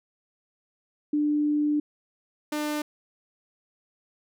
sine / sawtooth tone pair in turn, 296.9 / 299.8 Hz, D4 / D4, +19 / +36 cents, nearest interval unison, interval 17 cents, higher second, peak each -21 / -23 dBFS, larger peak first, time 1.13-1.8 / 2.52-2.82 s, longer first, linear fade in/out 5 ms, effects none

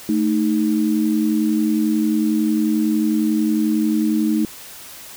sine tone pair together, 220 / 311.1 Hz, A3 / D#4, 0 / 0 cents, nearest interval tritone, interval 600 cents, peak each -18 dBFS, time 0.09-4.45 s, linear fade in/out 2 ms, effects white hiss -38 dBFS RMS until 5.16 s

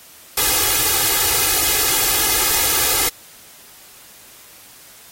white noise with comb filter, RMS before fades -17 dBFS, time 0.37-3.09 s, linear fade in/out 5 ms, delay 2.4 ms, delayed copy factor +0.9, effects white hiss -44 dBFS RMS until 5.11 s + AAC 48 kbps

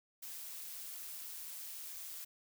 blue noise with amplitude modulation, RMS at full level -45 dBFS, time 0.22-2.25 s, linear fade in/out 10 ms, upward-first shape sine, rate 163 Hz, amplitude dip 35%, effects none

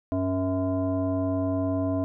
sine tone with frequency modulation, 277.2 Hz, C#4, in tune, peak -23 dBFS, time 0.12-2.04 s, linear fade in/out 0 ms, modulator 373 Hz, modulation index 1.1, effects none

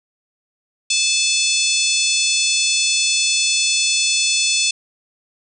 harmonic tone, 870 Hz, A5, 20 cents flat, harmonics 3 / 4 / 5 / 6 / 7 / 8 / 9 / 10, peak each -21 / -22 / -23 / -24 / -24 / -25 / -26 / -26 dBFS, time 0.9-4.71 s, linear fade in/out 5 ms, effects none

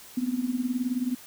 sine tone with tremolo, 250 Hz, B3, 21 cents sharp, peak -21 dBFS, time 0.17-1.15 s, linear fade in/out 5 ms, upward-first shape triangle, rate 19 Hz, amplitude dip 90%, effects white hiss -48 dBFS RMS until 1.26 s

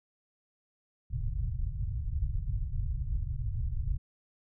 pink low-pass noise, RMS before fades -32 dBFS, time 1.1-3.98 s, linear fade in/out 20 ms, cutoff 130 Hz, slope 48 dB/octave, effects none

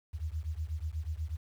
sine beating tone pair, 74.8 / 83 Hz, D2 / E2, +32 / +12 cents, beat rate 8.2 Hz, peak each -36 / -37 dBFS, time 0.13-1.37 s, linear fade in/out 20 ms, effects 10-bit

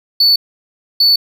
triangle tone bursts at uneven times, 4472 Hz, C#8, 14 cents sharp, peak -6 dBFS, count 2, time 0.2-0.36 / 1-1.16 s, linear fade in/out 5 ms, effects none

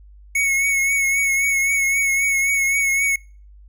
square tone with vibrato, 2204 Hz, C#7, 11 cents flat, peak -17 dBFS, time 0.35-3.16 s, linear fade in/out 5 ms, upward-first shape triangle, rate 3.8 Hz, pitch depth 39 cents each way, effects noise-tail reverb RT60 0.4 s tail -26 dB re dry + added 50 Hz sine -42 dBFS peak until 3.68 s

